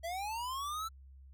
square linear sweep, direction up, 646 to 1343 Hz, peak -37 dBFS, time 0.03-0.89 s, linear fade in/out 20 ms, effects added 67 Hz sine -52 dBFS peak until 1.33 s

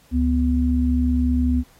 sine tone pair together, 71.3 / 248.7 Hz, C#2 / B3, +49 / +12 cents, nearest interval octave + minor seventh, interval 2163 cents, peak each -19 dBFS, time 0.11-1.64 s, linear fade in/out 50 ms, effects pink hiss -55 dBFS RMS until 1.79 s + AAC 48 kbps

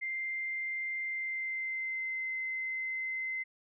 sine tone with pitch glide, 2093 to 2062 Hz, C7 to C7, 0 to -26 cents, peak -33 dBFS, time 0.01-3.44 s, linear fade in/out 20 ms, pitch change -26 cents, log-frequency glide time 0.99-2.38 s, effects none

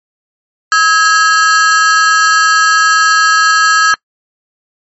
45% pulse ring-modulated tone, 1466 Hz, F#6, 16 cents flat, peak -3 dBFS, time 0.72-3.94 s, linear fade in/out 0 ms, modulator 181 Hz, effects noise-tail reverb RT60 0.1 s tail -26 dB re dry + MP3 32 kbps

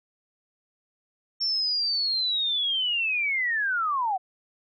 sine linear sweep, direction down, 5460 to 720 Hz, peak -23 dBFS, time 1.4-4.18 s, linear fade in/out 20 ms, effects none

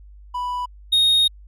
triangle tone pair in turn, 987.8 / 3723 Hz, B5 / A#7, 0 / -3 cents, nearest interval octave + major seventh, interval 2297 cents, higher second, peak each -21 / -12 dBFS, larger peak second, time 0.34-0.66 / 0.92-1.28 s, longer second, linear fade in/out 10 ms, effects added 50 Hz sine -41 dBFS peak until 1.47 s

